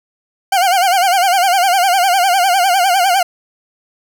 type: tone with vibrato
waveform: 40% pulse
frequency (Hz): 744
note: F#5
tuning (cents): +9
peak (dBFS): -9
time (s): 0.52-3.23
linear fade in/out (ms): 5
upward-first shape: sine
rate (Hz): 9.9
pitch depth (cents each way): 120
effects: none